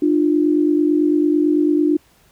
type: tone pair together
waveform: sine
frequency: 301 / 350 Hz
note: D4 / F4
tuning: +43 / +4 cents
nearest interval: minor third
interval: 261 cents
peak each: -14 / -18 dBFS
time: 0.02-1.97 s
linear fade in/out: 5 ms
effects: pink hiss -55 dBFS RMS until 2.31 s